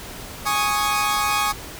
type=chord; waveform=sawtooth; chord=Ab suspended fourth; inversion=none; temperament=equal; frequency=830.6 / 1108.7 / 1244.5 Hz; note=Ab5 / Db6 / Eb6; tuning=0 / 0 / 0 cents; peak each=-20 dBFS; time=0.45-1.53 s; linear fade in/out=20 ms; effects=pink hiss -36 dBFS RMS until 1.79 s